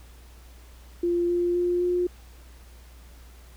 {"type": "tone with pitch steps", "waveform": "sine", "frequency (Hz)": [346.8, 349.8, 352.9, 355.9], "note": ["F4", "F4", "F4", "F4"], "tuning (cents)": [-12, 3, 18, 33], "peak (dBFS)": -21, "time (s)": [1.03, 2.07], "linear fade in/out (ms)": 5, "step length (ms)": 260, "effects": ["added 60 Hz sine -46 dBFS peak until 3.56 s", "pink hiss -55 dBFS RMS until 3.56 s"]}